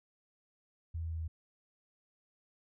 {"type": "tone with pitch steps", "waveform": "sine", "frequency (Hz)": [82.41, 81.84, 81.28, 80.71], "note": ["E2", "E2", "E2", "E2"], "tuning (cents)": [0, -12, -24, -36], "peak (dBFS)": -35, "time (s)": [0.94, 1.28], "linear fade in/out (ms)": 10, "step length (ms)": 85, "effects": []}